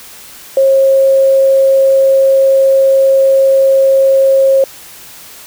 sine tone, 539 Hz, C#5, 49 cents flat, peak -5 dBFS, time 0.57-4.64 s, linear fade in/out 2 ms, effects white hiss -34 dBFS RMS until 5.46 s

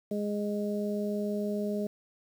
harmonic tone, 206.8 Hz, G#3, 7 cents flat, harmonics 1 / 2 / 3, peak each -31 / -34 / -36 dBFS, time 0.11-1.87 s, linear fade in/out 5 ms, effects 9-bit

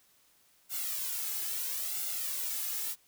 blue noise with flanger, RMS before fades -35 dBFS, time 0.69-2.96 s, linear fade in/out 50 ms, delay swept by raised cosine 1.4 to 2.38 ms, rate 0.75 Hz, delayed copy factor +0.75, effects white hiss -66 dBFS RMS until 3.07 s

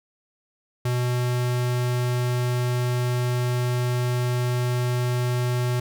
square tone, 123.47 Hz, B2, in tune, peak -22 dBFS, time 0.85-5.8 s, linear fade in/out 5 ms, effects none

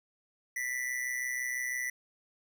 square tone with amplitude modulation, 1975.5 Hz, B6, in tune, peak -30 dBFS, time 0.56-1.9 s, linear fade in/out 5 ms, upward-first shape sine, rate 126 Hz, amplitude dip 65%, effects none

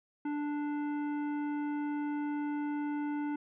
sine tone with hard clipping, 293.7 Hz, D4, in tune, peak -34 dBFS, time 0.25-3.36 s, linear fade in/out 5 ms, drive 12 dB, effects resampled to 8000 Hz

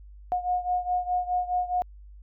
sine beating tone pair, 720 / 724.8 Hz, F#5 / F#5, -47 / -36 cents, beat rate 4.8 Hz, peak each -26 / -29 dBFS, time 0.32-1.82 s, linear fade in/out 0 ms, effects added 50 Hz sine -44 dBFS peak until 2.22 s

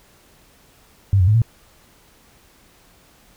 sine tone with pitch steps, 98.4 / 90.2 / 106.1 / 114.9 Hz, G2 / F#2 / G#2 / A#2, +7 / -44 / +38 / -25 cents, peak -11 dBFS, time 1.13-1.418 s, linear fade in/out 0 ms, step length 72 ms, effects pink hiss -53 dBFS RMS until 3.36 s

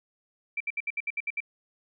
sine tone bursts, 2337 Hz, D7, 9 cents flat, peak -27 dBFS, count 9, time 0.57-1.404 s, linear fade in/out 5 ms, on 34 ms, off 66 ms, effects none

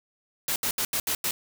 white noise bursts at uneven times, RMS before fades -27 dBFS, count 6, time 0.48-0.56 / 0.63-0.71 / 0.78-0.85 / 0.93-1 / 1.07-1.15 / 1.24-1.31 s, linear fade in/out 2 ms, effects none

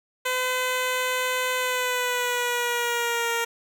10% pulse tone with pitch glide, 508 to 465.8 Hz, B4 to A#4, +49 to -1 cents, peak -15 dBFS, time 0.25-3.45 s, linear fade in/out 10 ms, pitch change -150 cents, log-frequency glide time 1.57-3.31 s, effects none

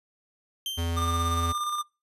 40% pulse tone with exponential decay, 3136 Hz, G7, in tune, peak -27 dBFS, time 0.66-1.26 s, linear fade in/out 1 ms, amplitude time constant 130 ms
square tone, 84.3 Hz, E2, 39 cents sharp, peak -27 dBFS, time 0.77-1.53 s, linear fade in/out 20 ms
square tone with tremolo, 1200 Hz, D6, 37 cents sharp, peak -27 dBFS, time 0.96-1.83 s, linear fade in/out 20 ms, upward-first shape square, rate 17 Hz, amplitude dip 35%
effects noise-tail reverb RT60 0.3 s tail -26 dB re dry + resampled to 32000 Hz

